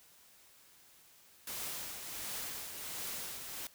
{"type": "noise with tremolo", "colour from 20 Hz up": "white", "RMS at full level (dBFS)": -40, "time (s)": [1.47, 3.67], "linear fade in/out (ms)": 2, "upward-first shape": "triangle", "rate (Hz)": 1.4, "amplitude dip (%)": 50, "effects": ["white hiss -62 dBFS RMS until 3.74 s"]}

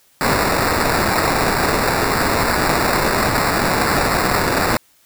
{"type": "noise with sample-and-hold", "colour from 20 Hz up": "violet", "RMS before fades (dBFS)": -17, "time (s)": [0.21, 4.77], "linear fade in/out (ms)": 0, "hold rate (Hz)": 3150, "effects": ["white hiss -55 dBFS RMS until 5.05 s"]}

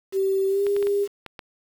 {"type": "tone with pitch glide", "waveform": "sine", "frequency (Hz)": [386.7, 403.8], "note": ["G4", "G#4"], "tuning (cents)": [-24, -49], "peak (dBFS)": -19, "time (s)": [0.12, 1.08], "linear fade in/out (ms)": 50, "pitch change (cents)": 75, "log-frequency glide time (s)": [0.48, 0.65]}
{"type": "clicks", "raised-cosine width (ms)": 0.3, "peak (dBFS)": -20, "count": 6, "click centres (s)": [0.667, 0.765, 0.827, 0.87, 1.263, 1.392]}
{"effects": ["7-bit"]}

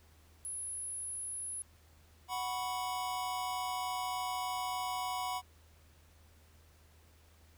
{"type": "tone", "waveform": "sine", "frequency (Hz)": 10548, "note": "E9", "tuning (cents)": 0, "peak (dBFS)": -38, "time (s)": [0.45, 1.62], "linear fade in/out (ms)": 0}
{"type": "chord", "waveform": "square", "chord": "F# suspended fourth", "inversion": "none", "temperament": "just", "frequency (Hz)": [740, 986.7, 1110], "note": ["F#5", "B5", "C#6"], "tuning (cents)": [0, -2, 2], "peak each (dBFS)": [-39, -39, -44], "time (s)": [2.28, 5.42], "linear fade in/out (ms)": 50}
{"effects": ["added 79 Hz sine -61 dBFS peak until 7.57 s", "pink hiss -66 dBFS RMS until 7.57 s"]}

